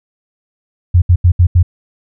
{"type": "tone bursts at uneven times", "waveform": "sine", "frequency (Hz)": 88.3, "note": "F2", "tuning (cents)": 20, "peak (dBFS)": -4, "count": 5, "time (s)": [[0.94, 1.02], [1.09, 1.16], [1.24, 1.32], [1.39, 1.47], [1.55, 1.63]], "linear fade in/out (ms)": 10, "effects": []}